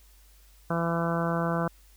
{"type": "harmonic tone", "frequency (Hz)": 168, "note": "E3", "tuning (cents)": 33, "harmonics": [1, 2, 3, 4, 5, 6, 7, 8, 9], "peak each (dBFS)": [-28, -35, -33, -33, -39, -36, -36, -37, -38], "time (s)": [0.7, 1.68], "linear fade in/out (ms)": 5, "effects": ["added 50 Hz sine -54 dBFS peak until 1.96 s", "white hiss -61 dBFS RMS until 1.96 s"]}